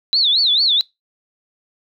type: tone with vibrato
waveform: sine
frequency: 3915 Hz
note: B7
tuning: 16 cents flat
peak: -12 dBFS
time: 0.13-0.81 s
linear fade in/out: 0 ms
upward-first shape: sine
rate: 4.5 Hz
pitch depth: 240 cents each way
effects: noise-tail reverb RT60 0.2 s tail -23 dB re dry